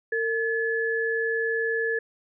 sine tone pair together, 455.2 / 1716 Hz, A#4 / A6, -41 / -44 cents, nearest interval octave + major seventh, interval 2297 cents, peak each -26 dBFS, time 0.12-1.99 s, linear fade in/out 5 ms, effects none

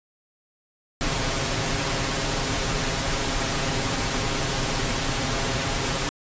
pink noise with comb filter, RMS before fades -25 dBFS, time 1.01-6.09 s, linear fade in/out 0 ms, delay 7.4 ms, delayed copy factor +0.55, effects resampled to 16000 Hz

